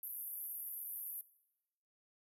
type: band-pass noise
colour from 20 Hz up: pink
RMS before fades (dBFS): -45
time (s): 0.03-1.21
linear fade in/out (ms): 2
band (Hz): 11000 to 14000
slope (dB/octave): 96
effects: noise-tail reverb RT60 0.9 s tail -19 dB re dry